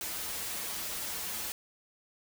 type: noise with comb filter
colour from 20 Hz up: white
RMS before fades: -37 dBFS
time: 0.01-1.52 s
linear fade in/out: 0 ms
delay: 7.6 ms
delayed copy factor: -0.85
effects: none